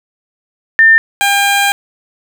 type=tone pair in turn; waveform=sine / 15% pulse; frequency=1800 / 801.8 Hz; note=A6 / G5; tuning=+39 / +39 cents; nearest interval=octave + major second; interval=1400 cents; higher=first; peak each=-3 dBFS; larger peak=neither; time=0.79-0.98 / 1.21-1.72 s; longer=second; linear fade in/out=0 ms; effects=none